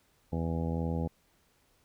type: harmonic tone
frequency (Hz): 82.41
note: E2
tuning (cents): 0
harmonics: 1 / 2 / 3 / 4 / 5 / 6 / 7 / 8 / 9 / 10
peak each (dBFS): -34 / -33 / -37 / -43 / -45 / -40 / -48 / -49 / -52 / -45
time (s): 0.32-1.08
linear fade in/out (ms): 10
effects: pink hiss -69 dBFS RMS until 1.84 s